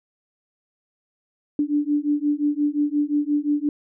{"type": "beating tone pair", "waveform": "sine", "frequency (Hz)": [290.6, 296.3], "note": ["D4", "D4"], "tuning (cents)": [-18, 15], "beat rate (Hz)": 5.7, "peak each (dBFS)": -22, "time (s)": [1.59, 3.69], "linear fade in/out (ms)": 2, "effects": []}